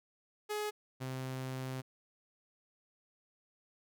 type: tone pair in turn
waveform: sawtooth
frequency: 420.7 / 130.42 Hz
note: G#4 / C3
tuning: +22 / -5 cents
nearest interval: octave + minor sixth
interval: 2027 cents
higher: first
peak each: -31 / -34 dBFS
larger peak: first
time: 0.49-0.71 / 1-1.82 s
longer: second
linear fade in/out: 20 ms
effects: none